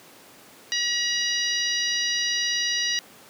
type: harmonic tone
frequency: 959 Hz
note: A#5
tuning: 49 cents sharp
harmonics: 2 / 3 / 4 / 5 / 6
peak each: -29 / -29 / -29 / -29 / -29 dBFS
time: 0.72-2.99 s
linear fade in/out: 0 ms
effects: pink hiss -49 dBFS RMS until 3.29 s + high-pass 200 Hz 12 dB/octave